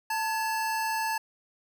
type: tone pair together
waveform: square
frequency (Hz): 887.6 / 1697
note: A5 / G#6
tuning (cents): +15 / +37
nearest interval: major seventh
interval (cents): 1122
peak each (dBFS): -29 / -34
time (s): 0.1-1.18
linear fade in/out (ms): 5
effects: none